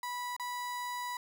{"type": "tone with dropouts", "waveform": "35% pulse", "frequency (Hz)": 982, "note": "B5", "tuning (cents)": -10, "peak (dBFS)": -34, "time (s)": [0.03, 1.17], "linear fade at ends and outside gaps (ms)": 2, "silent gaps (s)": [0.365, 0.397], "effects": []}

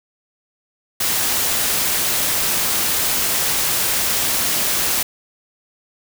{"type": "noise", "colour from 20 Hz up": "white", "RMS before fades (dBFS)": -19, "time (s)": [1, 5.03], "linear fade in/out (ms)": 5, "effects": []}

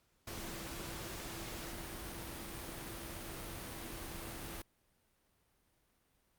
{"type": "tone in noise", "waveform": "sine", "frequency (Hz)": 334.3, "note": "E4", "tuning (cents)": 24, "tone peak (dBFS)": -52, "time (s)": [0.27, 4.62], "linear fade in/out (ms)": 5, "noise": "pink", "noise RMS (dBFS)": -45, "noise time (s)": [0.27, 4.62], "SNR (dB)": -10, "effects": ["pink hiss -75 dBFS RMS until 6.38 s", "Opus 48 kbps"]}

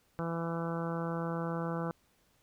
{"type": "harmonic tone", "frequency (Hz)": 167, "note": "E3", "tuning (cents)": 23, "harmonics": [1, 2, 3, 4, 5, 6, 7, 8, 9], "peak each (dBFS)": [-35, -41, -39, -45, -45, -46, -45, -45, -49], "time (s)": [0.19, 1.91], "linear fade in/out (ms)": 0, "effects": ["pink hiss -70 dBFS RMS until 2.42 s"]}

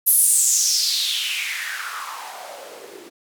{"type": "noise with band-pass filter sweep", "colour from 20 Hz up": "blue", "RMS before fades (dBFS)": -22, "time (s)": [0.06, 3.1], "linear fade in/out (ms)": 20, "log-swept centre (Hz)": [12000, 320], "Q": 4.9, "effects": []}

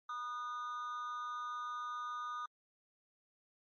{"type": "tone with amplitude modulation", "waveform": "triangle", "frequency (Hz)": 1226, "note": "D#6", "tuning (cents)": -26, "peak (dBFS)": -34, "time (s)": [0.09, 2.46], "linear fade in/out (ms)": 5, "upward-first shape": "sine", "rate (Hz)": 255, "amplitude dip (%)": 70, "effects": ["MP3 32 kbps"]}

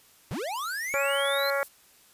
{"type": "linear sweep", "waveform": "square", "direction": "up", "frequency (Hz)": [94.2, 4203], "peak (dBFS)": -31, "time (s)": [0.31, 1.5], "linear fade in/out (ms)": 0}
{"type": "noise", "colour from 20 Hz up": "violet", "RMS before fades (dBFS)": -43, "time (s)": [0.54, 1.69], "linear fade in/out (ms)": 20}
{"type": "harmonic tone", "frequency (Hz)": 278.4, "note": "C#4", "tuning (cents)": 8, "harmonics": [2, 3, 4, 5, 6, 7, 8], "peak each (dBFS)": [-27, -37, -35, -31, -35, -36, -37], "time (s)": [0.94, 1.63], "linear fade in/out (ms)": 0}
{"effects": ["white hiss -58 dBFS RMS until 2.13 s", "resampled to 32000 Hz"]}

